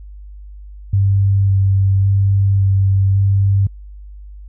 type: tone with vibrato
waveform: sine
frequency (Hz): 97.8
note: G2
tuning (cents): -4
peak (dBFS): -10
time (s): 0.93-3.67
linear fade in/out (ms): 5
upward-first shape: square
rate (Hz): 0.9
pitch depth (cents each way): 12
effects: added 50 Hz sine -32 dBFS peak until 4.48 s

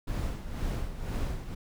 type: noise with tremolo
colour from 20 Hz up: brown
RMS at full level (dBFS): -30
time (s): 0.07-1.55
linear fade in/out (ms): 10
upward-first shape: sine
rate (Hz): 2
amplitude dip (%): 65
effects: none

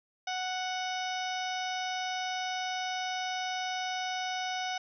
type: harmonic tone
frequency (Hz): 740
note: F#5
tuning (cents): 0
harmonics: 1 / 2 / 3 / 4 / 5 / 6 / 7 / 8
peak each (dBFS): -34 / -40 / -41 / -42 / -43 / -53 / -44 / -46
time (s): 0.27-4.78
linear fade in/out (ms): 5
effects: none

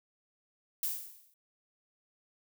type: noise with exponential decay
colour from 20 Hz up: violet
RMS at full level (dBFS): -30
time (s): 0.83-1.34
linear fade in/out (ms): 2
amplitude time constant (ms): 110
effects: none

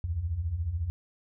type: beating tone pair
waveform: sine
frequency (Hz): 72.9 / 86.9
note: D2 / F2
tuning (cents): -12 / -8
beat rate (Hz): 14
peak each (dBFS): -35 / -29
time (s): 0.04-0.9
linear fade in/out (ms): 0
effects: none

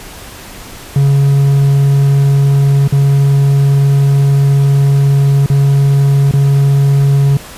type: tone with dropouts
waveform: triangle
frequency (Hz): 139.3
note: C#3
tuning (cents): +9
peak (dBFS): -4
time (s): 0.96-7.37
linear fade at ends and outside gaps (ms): 2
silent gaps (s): 2.876-2.924 / 5.461-5.5 / 6.312-6.337
effects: pink hiss -31 dBFS RMS until 7.57 s + resampled to 32000 Hz

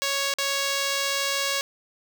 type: tone with dropouts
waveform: 5% pulse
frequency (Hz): 554.4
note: C#5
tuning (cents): 0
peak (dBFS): -12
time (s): 0.02-1.61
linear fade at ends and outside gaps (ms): 0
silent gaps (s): 0.338-0.385
effects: none

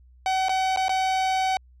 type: tone with dropouts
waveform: 45% pulse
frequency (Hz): 757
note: F#5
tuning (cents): +39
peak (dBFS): -21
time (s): 0.26-1.57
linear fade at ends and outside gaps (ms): 1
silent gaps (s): 0.485-0.493 / 0.762-0.772 / 0.883-0.893
effects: added 62 Hz sine -50 dBFS peak until 1.8 s + low-pass 6000 Hz 12 dB/octave

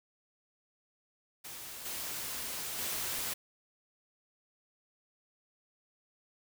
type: noise with level steps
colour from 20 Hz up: white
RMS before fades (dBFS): -45 / -39 / -36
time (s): 1.44-3.34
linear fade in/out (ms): 10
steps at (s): 1.85 / 2.78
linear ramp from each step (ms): 10
effects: none

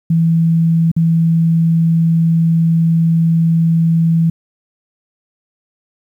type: tone with dropouts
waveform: sine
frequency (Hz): 164.81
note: E3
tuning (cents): 0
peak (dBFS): -9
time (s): 0.1-4.3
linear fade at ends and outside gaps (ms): 5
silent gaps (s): 0.916-0.964
effects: 8-bit

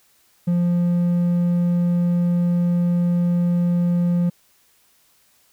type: tone with hard clipping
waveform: sine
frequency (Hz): 174.61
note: F3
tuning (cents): 0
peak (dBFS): -17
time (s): 0.47-4.3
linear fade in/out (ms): 10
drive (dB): 3
effects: white hiss -59 dBFS RMS until 5.52 s

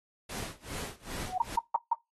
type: noise with tremolo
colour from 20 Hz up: pink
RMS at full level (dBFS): -38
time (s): 0.29-1.56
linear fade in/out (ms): 5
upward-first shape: sine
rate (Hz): 2.5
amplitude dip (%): 95
type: tone with exponential growth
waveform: sine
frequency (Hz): 740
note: F#5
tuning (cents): 0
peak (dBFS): -25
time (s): 1.2-1.38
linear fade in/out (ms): 5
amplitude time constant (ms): 37
type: tone bursts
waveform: sine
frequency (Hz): 932.3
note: A#5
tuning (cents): 0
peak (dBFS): -21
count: 4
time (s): 1.4-1.934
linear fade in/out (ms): 5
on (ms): 21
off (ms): 150
effects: noise-tail reverb RT60 0.2 s tail -20 dB re dry + AAC 32 kbps

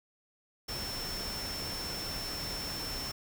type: tone in noise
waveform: sine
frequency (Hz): 5380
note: E8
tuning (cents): +34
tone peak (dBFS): -38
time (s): 0.68-3.12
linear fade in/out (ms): 10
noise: pink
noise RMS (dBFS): -40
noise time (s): 0.68-3.12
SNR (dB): -1
effects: none

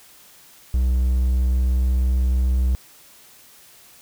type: tone with pitch glide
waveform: triangle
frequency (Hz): 62.9 to 63.3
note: B1 to B1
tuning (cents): +32 to +43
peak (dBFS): -14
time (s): 0.74-2.75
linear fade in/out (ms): 0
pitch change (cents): +11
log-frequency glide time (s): 0.86-2.27
effects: white hiss -49 dBFS RMS until 4.01 s

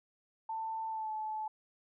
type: tone with pitch glide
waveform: sine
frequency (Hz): 890 to 865.7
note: A5 to A5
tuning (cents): +20 to -28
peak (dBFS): -35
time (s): 0.49-1.48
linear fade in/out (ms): 5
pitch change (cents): -48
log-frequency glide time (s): 0.88-1.11
effects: none

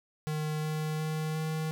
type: tone with pitch steps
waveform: square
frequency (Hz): 153.6 / 154.85 / 156.1 / 157.37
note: D#3 / D#3 / D#3 / D#3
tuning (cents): -22 / -8 / +6 / +20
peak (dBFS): -31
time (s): 0.27-1.71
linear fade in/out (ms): 0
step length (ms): 360
effects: none

